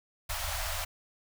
pink band-stop noise, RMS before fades -34 dBFS, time 0.29-0.85 s, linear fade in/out 10 ms, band 100 to 570 Hz, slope 96 dB/octave, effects none

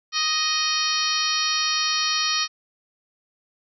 harmonic tone, 623 Hz, D#5, 2 cents sharp, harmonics 2 / 3 / 4 / 5 / 6 / 7 / 8 / 9, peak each -28 / -31 / -30 / -30 / -31 / -26 / -31 / -27 dBFS, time 0.12-2.48 s, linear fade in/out 50 ms, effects none

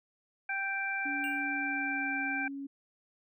harmonic tone, 784 Hz, G5, in tune, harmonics 1 / 2 / 3, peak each -39 / -34 / -35 dBFS, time 0.49-2.48 s, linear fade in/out 5 ms
sine tone with pitch glide, 284.5 to 277.2 Hz, C#4 to C#4, +45 to 0 cents, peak -37 dBFS, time 1.05-2.67 s, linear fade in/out 10 ms, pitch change -45 cents, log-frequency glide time 1.51-2.18 s
square tone with exponential decay, 2779 Hz, F7, 9 cents flat, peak -39 dBFS, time 1.24-1.47 s, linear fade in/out 0 ms, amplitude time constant 48 ms
effects none

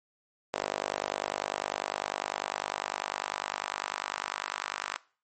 sawtooth tone with high-pass filter sweep, 50 Hz, G1, 35 cents sharp, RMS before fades -35 dBFS, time 0.53-4.97 s, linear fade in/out 10 ms, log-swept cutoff 570 to 1200 Hz, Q 1.6, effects noise-tail reverb RT60 0.4 s tail -21 dB re dry + MP3 32 kbps

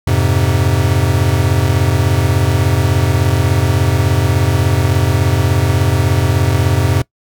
square chord, F minor, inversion none, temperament equal, 87.31 / 103.83 / 130.81 Hz, F2 / Ab2 / C3, 0 / 0 / 0 cents, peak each -16 dBFS, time 0.07-7.02 s, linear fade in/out 5 ms, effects noise-tail reverb RT60 0.1 s tail -22 dB re dry

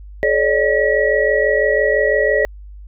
sine tone cluster, 427.8 / 553 / 599 / 1923 Hz, A4 / C#5 / D5 / B6, -49 / -4 / +34 / -47 cents, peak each -18 dBFS, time 0.23-2.45 s, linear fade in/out 0 ms, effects added 50 Hz sine -33 dBFS peak until 2.87 s

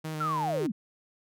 sawtooth tone with vibrato, 155.56 Hz, D#3, in tune, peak -29 dBFS, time 0.04-0.67 s, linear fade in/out 10 ms, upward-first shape square, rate 4.8 Hz, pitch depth 19 cents each way
sine linear sweep, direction down, 1399 to 174.61 Hz, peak -27 dBFS, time 0.2-0.72 s, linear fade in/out 10 ms
effects none

